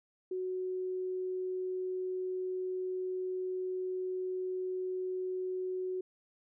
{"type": "tone", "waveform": "sine", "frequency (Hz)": 370, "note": "F#4", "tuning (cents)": 0, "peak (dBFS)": -33, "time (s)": [0.31, 6.01], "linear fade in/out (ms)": 5, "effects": []}